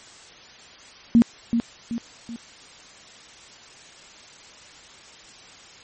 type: tone with echo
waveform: sine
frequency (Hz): 233.1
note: A#3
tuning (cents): 0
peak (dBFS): -10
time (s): 1.15-1.22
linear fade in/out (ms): 0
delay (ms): 380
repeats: 3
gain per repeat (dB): -7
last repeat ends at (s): 2.36
effects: white hiss -46 dBFS RMS until 5.83 s + MP3 32 kbps